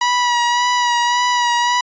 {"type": "tone with vibrato", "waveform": "sawtooth", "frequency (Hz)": 970, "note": "B5", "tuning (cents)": -31, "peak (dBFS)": -10, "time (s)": [0.01, 1.81], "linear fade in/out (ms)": 5, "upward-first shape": "sine", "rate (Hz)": 1.8, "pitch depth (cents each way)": 25, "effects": ["resampled to 16000 Hz"]}